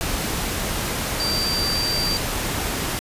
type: tone in noise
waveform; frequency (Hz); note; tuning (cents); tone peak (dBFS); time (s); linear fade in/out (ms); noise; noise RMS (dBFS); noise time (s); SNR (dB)
sine; 4692; D8; -2; -22; 1.2-2.17; 0; pink; -25; 0.01-2.99; 0
effects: resampled to 32000 Hz